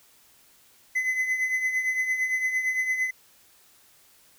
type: tone with tremolo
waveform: triangle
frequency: 2029 Hz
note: B6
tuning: 46 cents sharp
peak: -19 dBFS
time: 0.95-3.11 s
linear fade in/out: 10 ms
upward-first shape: triangle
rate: 8.8 Hz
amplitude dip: 65%
effects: white hiss -58 dBFS RMS until 4.38 s